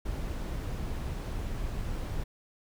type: noise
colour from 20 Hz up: brown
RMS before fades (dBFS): -34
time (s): 0.05-2.24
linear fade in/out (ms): 10
effects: none